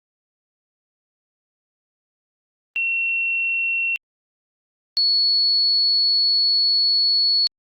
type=tone pair in turn; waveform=sine; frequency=2721 / 4395 Hz; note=F7 / C#8; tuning=-46 / -16 cents; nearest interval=minor sixth; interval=830 cents; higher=second; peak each=-19 / -15 dBFS; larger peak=second; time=2.76-3.96 / 4.97-7.47 s; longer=second; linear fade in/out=0 ms; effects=Opus 32 kbps